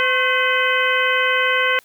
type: harmonic tone with a mistuned harmonic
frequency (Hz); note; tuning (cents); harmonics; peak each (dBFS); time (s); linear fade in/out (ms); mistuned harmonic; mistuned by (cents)
510; C5; -44; 1 / 2 / 3 / 4 / 5 / 6; -23 / -23 / -20 / -21 / -24 / -25; 0-1.79; 0; 2; +95
effects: white hiss -53 dBFS RMS until 1.84 s